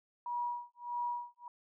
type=tone with tremolo; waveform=sine; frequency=963 Hz; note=B5; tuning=44 cents flat; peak=-32 dBFS; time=0.26-1.48 s; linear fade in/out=2 ms; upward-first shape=sine; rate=1.6 Hz; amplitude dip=100%; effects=none